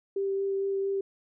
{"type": "tone with vibrato", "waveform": "sine", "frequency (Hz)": 392, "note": "G4", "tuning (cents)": 0, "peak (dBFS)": -26, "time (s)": [0.16, 1.01], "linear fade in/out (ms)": 5, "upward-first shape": "sine", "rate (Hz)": 4.4, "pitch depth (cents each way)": 9, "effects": []}